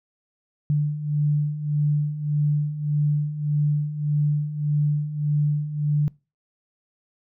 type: beating tone pair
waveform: sine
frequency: 146.83 / 148.53 Hz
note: D3 / D3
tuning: 0 / +20 cents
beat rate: 1.7 Hz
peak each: -26 / -21 dBFS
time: 0.7-6.08 s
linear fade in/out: 0 ms
effects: noise-tail reverb RT60 0.3 s tail -24 dB re dry